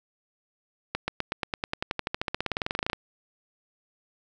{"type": "accelerating click train", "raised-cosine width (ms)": 0.3, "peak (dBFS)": -11, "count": 29, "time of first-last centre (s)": [0.95, 2.932], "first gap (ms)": 130, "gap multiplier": 0.95, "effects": []}